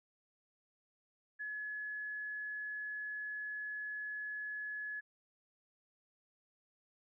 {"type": "tone", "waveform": "sine", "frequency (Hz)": 1700, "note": "G#6", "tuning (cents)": 40, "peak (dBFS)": -39, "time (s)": [1.39, 5.01], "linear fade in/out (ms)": 20, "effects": []}